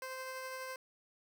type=tone with tremolo; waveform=15% pulse; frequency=520 Hz; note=C5; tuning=11 cents flat; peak=-34 dBFS; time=0.02-0.76 s; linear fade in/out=2 ms; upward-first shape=triangle; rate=12 Hz; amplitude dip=25%; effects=none